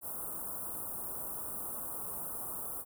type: band-stop noise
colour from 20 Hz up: white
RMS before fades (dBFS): -40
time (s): 0.01-2.85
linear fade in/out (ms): 50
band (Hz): 1300 to 9100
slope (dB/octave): 48
effects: none